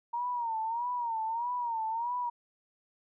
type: tone with vibrato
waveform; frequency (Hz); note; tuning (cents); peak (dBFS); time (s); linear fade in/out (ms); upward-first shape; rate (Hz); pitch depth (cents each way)
sine; 932.3; A#5; 0; -30; 0.13-2.3; 10; sine; 1.6; 99
effects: none